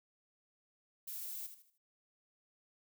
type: noise with echo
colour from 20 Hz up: violet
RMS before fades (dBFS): -44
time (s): 1.07-1.47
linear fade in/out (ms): 10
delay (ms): 78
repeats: 4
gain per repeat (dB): -9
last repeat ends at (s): 1.782
effects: noise-tail reverb RT60 0.2 s tail -25 dB re dry